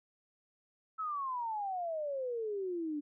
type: exponential sweep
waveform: sine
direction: down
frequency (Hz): 1318.5 to 287.2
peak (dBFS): -34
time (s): 0.98-3.01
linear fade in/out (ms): 20
effects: none

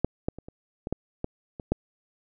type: clicks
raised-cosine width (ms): 2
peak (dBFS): -8 / -12 / -27 / -28 / -19 / -13 / -15 / -24 / -9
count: 9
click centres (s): 0.046 / 0.285 / 0.386 / 0.485 / 0.871 / 0.926 / 1.244 / 1.598 / 1.72
effects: none

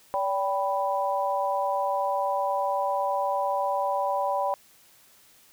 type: chord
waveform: sine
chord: G major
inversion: second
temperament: equal with one note detuned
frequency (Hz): 573.9 / 784 / 987.8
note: D5 / G5 / B5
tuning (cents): -40 / 0 / 0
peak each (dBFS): -28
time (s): 0.14-4.54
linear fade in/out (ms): 0
effects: white hiss -57 dBFS RMS until 5.52 s

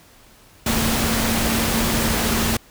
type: tone in noise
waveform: sine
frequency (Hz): 226.5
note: A#3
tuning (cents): -50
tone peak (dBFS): -24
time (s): 0.66-2.57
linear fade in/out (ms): 5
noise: pink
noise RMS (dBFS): -21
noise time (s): 0.66-2.57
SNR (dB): -6
effects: pink hiss -50 dBFS RMS until 2.7 s

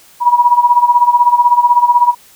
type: tone with tremolo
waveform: sine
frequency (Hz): 966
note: B5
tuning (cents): -39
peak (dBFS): -3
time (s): 0.2-2.15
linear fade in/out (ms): 50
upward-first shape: sine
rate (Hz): 16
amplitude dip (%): 80
effects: white hiss -44 dBFS RMS until 2.35 s

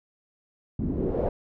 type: noise with low-pass filter sweep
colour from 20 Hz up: pink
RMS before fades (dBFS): -27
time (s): 0.79-1.29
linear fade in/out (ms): 5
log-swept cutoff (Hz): 220 to 650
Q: 3.6
effects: none

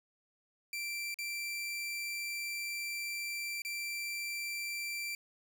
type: tone with dropouts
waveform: sawtooth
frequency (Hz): 2349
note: D7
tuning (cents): 0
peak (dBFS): -33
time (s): 0.73-5.15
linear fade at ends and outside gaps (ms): 2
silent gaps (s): 1.143-1.187 / 3.62-3.649
effects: none

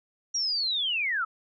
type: linear sweep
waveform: sine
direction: down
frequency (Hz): 5760 to 1243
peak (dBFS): -25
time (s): 0.34-1.25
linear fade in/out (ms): 10
effects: none

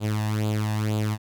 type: tone with flanger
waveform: sawtooth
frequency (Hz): 106.8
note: G#2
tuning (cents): +49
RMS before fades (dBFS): -25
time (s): 0-1.18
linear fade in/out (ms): 50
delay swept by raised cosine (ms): 0.26 to 1.14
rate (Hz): 2.1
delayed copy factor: +0.7
effects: none

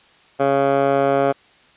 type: tone with band-pass filter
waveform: 15% pulse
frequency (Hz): 138.3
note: C#3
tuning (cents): -4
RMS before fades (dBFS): -17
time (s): 0.39-1.33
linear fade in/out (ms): 20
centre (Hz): 720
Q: 2
effects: white hiss -52 dBFS RMS until 1.76 s + resampled to 8000 Hz

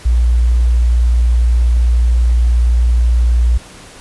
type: tone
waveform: sine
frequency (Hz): 59.4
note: A#1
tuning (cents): +33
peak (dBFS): -8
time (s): 0.05-3.58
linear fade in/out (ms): 10
effects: pink hiss -37 dBFS RMS until 4 s + resampled to 24000 Hz

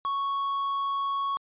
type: tone with tanh clipping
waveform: triangle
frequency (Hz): 1108.7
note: C#6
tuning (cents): 0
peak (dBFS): -27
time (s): 0.05-1.37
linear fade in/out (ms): 0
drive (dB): 9
effects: resampled to 8000 Hz

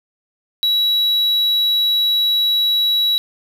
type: tone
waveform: triangle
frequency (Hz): 3900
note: B7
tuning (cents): -23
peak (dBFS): -12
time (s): 0.63-3.18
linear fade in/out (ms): 0
effects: 7-bit

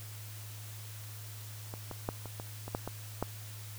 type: clicks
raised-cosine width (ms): 1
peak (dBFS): -28 / -26 / -18 / -29 / -27 / -27 / -18 / -23 / -17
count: 9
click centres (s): 1.739 / 1.913 / 2.089 / 2.257 / 2.399 / 2.68 / 2.749 / 2.876 / 3.226
effects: added 106 Hz sine -44 dBFS peak until 3.78 s + white hiss -50 dBFS RMS until 3.78 s

